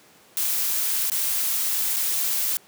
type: noise with dropouts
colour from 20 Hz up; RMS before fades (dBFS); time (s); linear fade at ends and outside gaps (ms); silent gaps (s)
blue; -24; 0.37-2.57; 0; 1.099-1.118 / 1.962-1.967
effects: pink hiss -53 dBFS RMS until 2.67 s + high-pass 200 Hz 12 dB/octave